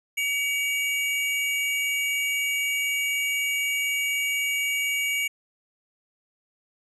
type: tone pair together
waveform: square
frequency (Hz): 2271 / 2823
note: C#7 / F7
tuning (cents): +41 / +18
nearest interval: major third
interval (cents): 377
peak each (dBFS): -25 / -32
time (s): 0.17-5.28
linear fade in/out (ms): 10
effects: resampled to 32000 Hz